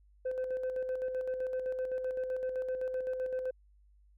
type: tone with tremolo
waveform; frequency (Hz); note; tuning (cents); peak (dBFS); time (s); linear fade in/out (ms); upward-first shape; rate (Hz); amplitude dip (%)
sine; 513; C5; -34; -28; 0.25-3.51; 10; square; 7.8; 50
effects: tanh soft clip ceiling -30 dBFS + added 50 Hz sine -60 dBFS peak until 4.17 s